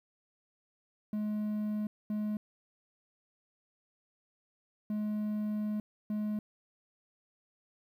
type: tone bursts at uneven times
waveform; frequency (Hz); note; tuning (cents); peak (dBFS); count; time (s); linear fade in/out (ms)
triangle; 211.4; G#3; +31; -29; 4; 1.13-1.87 / 2.1-2.37 / 4.9-5.8 / 6.1-6.39; 2
effects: 11-bit